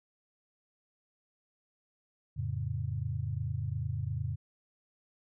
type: chord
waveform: sine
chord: F augmented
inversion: none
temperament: equal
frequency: 87.31 / 110 / 138.59 Hz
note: F2 / A2 / C#3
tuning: 0 / 0 / 0 cents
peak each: -37 / -35 / -36 dBFS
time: 2.36-4.36 s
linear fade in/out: 20 ms
effects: none